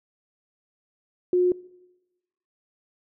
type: tone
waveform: sine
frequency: 360 Hz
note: F#4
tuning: 47 cents flat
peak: -17 dBFS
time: 1.33-1.52 s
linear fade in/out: 2 ms
effects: noise-tail reverb RT60 1.0 s tail -22 dB re dry